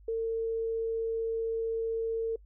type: tone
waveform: sine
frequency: 452.6 Hz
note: A4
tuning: 49 cents sharp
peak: -28 dBFS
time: 0.08-2.36 s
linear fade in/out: 5 ms
effects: noise-tail reverb RT60 0.1 s tail -25 dB re dry + added 50 Hz sine -52 dBFS peak until 2.45 s